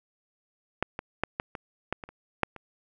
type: clicks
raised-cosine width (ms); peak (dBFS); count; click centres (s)
0.5; -10 / -18 / -10 / -13 / -21 / -13 / -23 / -30 / -7 / -27; 10; 0.826 / 0.991 / 1.236 / 1.399 / 1.552 / 1.926 / 2.038 / 2.09 / 2.433 / 2.563
effects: none

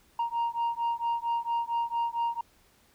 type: beating tone pair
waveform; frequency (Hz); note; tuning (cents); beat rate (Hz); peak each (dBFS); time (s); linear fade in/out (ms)
sine; 932.3 / 936.7; A#5 / A#5; 0 / +8; 4.4; -28; 0.19-2.41; 5
effects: tanh soft clip ceiling -24 dBFS + pink hiss -63 dBFS RMS until 2.94 s

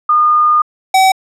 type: tone pair in turn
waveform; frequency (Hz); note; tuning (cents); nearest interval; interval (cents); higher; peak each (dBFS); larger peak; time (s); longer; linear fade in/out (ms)
sine / square; 1219 / 761.5; D#6 / F#5; -36 / +50; minor sixth; 814; first; -7; neither; 0.09-0.62 / 0.94-1.12; first; 5
effects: low-pass 12000 Hz 12 dB/octave

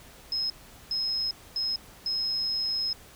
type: tone bursts at uneven times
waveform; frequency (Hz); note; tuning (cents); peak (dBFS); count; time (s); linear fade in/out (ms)
sine; 5140; E8; -45; -26; 4; 0.32-0.5 / 0.91-1.31 / 1.56-1.76 / 2.06-2.93; 2
effects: added 60 Hz sine -60 dBFS peak until 3.15 s + pink hiss -51 dBFS RMS until 3.15 s

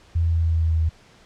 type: tone with pitch steps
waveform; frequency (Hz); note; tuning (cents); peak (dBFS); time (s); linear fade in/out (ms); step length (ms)
sine; 83.5 / 83.02 / 82.54 / 82.07 / 81.59 / 81.12 / 80.66 / 80.19; E2 / E2 / E2 / E2 / E2 / E2 / E2 / E2; +23 / +13 / +3 / -7 / -17 / -27 / -37 / -47; -17; 0.15-0.894; 10; 93
effects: pink hiss -52 dBFS RMS until 1.25 s + low-pass 6000 Hz 12 dB/octave

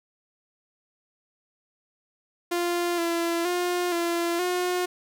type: tone with pitch steps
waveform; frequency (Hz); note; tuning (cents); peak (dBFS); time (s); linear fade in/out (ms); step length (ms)
sawtooth; 348 / 338.1 / 355.2 / 341.3 / 359.7; F4 / E4 / F4 / F4 / F#4; -6 / +44 / +29 / -40 / -49; -20; 2.51-4.86; 10; 470
effects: none

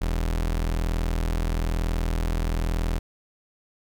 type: tone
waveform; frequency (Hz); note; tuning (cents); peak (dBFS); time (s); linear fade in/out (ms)
35% pulse; 41.07; E1; -6; -21; 0.01-2.99; 10
effects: none

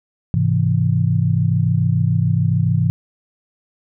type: chord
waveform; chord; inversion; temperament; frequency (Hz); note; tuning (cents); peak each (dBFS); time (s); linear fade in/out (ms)
sine; Ab augmented; none; equal; 103.83 / 130.81 / 164.81; Ab2 / C3 / E3; 0 / 0 / 0; -18; 0.34-2.9; 0
effects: none

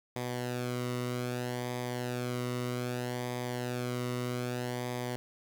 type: tone with flanger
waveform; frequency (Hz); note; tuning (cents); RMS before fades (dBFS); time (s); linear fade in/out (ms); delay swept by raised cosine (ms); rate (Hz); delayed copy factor
sawtooth; 123.47; B2; 0; -35; 0.16-5.16; 0; 0.71 to 1.22; 0.63; -0.65
effects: none

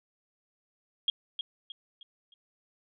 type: tone with echo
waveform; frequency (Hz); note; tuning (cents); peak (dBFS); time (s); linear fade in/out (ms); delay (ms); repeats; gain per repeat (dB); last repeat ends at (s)
sine; 3258; G#7; -34; -23; 1.08-1.1; 2; 310; 4; -8; 2.34
effects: none

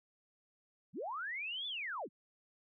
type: linear two-way sweep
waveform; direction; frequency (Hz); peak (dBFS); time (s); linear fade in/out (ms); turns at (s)
sine; up then down; 120.2 to 3539 to 120.2; -38; 0.93-2.09; 50; 1.67
effects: none

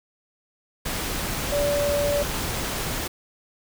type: tone in noise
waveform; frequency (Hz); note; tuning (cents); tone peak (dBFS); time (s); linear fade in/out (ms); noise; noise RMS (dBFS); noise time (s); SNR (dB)
sine; 577; D5; -31; -21; 1.52-2.23; 10; pink; -28; 0.85-3.08; +4
effects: none

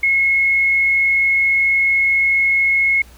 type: tone with frequency modulation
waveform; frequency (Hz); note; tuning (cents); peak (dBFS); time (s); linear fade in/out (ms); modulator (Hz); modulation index
sine; 2173; C#7; -35; -12; 0.03-3.02; 5; 44.4; 0.35
effects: added 60 Hz sine -42 dBFS peak until 3.17 s + pink hiss -47 dBFS RMS until 3.17 s

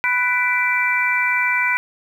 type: harmonic tone with a mistuned harmonic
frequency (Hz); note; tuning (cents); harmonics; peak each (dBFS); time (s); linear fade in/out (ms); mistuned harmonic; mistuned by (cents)
495.9; B4; +7; 2 / 3 / 4 / 5; -24 / -22 / -21 / -20; 0.04-1.77; 0; 5; -100
effects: 8-bit

